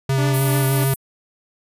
square tone with vibrato, 133.9 Hz, C3, 40 cents sharp, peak -17 dBFS, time 0.09-0.94 s, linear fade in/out 5 ms, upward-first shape sine, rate 6.6 Hz, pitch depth 19 cents each way
sawtooth tone with tremolo, 292.9 Hz, D4, 5 cents flat, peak -19 dBFS, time 0.18-0.84 s, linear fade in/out 2 ms, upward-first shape triangle, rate 3.4 Hz, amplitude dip 60%
white high-pass noise, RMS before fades -26 dBFS, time 0.33-0.96 s, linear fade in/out 20 ms, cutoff 8700 Hz, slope 48 dB/octave
effects resampled to 32000 Hz

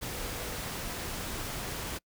sine tone in noise, 490 Hz, B4, 14 cents flat, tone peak -47 dBFS, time 0.13-0.57 s, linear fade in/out 20 ms, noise pink, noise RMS -37 dBFS, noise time 0.01-1.99 s, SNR -13 dB, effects noise-tail reverb RT60 0.1 s tail -26 dB re dry

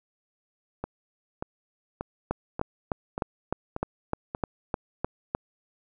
two click trains, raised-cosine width 1 ms, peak -17 / -12 dBFS, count 7 / 11, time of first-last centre 0.84-4.349 / 2.31-5.35 s, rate 1.71 / 3.29 Hz, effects none

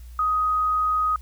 sine tone, 1253 Hz, D#6, 12 cents sharp, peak -19 dBFS, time 0.19-1.16 s, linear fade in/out 2 ms, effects added 60 Hz sine -38 dBFS peak until 1.21 s + white hiss -57 dBFS RMS until 1.21 s

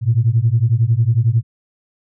sine beating tone pair, 110 / 121 Hz, A2 / B2, 0 / -35 cents, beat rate 11 Hz, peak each -14 dBFS, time 0.01-1.43 s, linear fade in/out 50 ms, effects tanh soft clip ceiling -4 dBFS

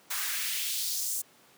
white noise with high-pass filter sweep, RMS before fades -32 dBFS, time 0.1-1.22 s, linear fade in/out 10 ms, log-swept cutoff 1100 to 8000 Hz, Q 1.6, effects pink hiss -59 dBFS RMS until 1.57 s + high-pass 200 Hz 12 dB/octave

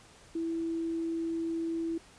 sine tone, 330 Hz, E4, 2 cents sharp, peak -30 dBFS, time 0.35-1.98 s, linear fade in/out 5 ms, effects pink hiss -56 dBFS RMS until 2.18 s + resampled to 22050 Hz

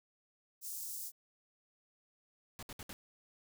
white high-pass noise, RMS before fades -43 dBFS, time 0.61-1.12 s, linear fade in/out 50 ms, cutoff 5800 Hz, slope 24 dB/octave
pink noise bursts, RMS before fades -47 dBFS, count 4, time 2.59-2.93 s, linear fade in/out 0 ms, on 37 ms, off 64 ms
effects none

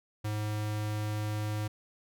square tone with notch filter, 106.1 Hz, G#2, 38 cents sharp, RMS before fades -33 dBFS, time 0.24-1.68 s, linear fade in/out 10 ms, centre 210 Hz, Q 1.9, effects none

